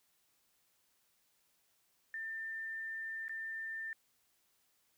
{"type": "tone with dropouts", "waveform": "sine", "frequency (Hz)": 1793, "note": "A6", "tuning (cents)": 32, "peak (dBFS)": -39, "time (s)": [2.14, 3.93], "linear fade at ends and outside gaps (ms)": 1, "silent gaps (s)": [3.282, 3.294], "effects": ["white hiss -75 dBFS RMS until 4.97 s"]}